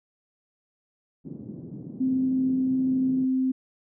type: band-pass noise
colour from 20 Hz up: white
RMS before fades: -39 dBFS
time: 1.24-3.26 s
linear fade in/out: 20 ms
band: 130 to 280 Hz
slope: 24 dB/octave
type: tone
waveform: sine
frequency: 260.3 Hz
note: C4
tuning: 9 cents flat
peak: -21 dBFS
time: 2-3.52 s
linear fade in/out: 10 ms
effects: none